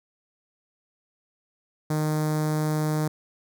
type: tone with notch filter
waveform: sawtooth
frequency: 153.7 Hz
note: D#3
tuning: 21 cents flat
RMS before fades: -25 dBFS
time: 1.9-3.08 s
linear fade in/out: 5 ms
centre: 2800 Hz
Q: 0.71
effects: none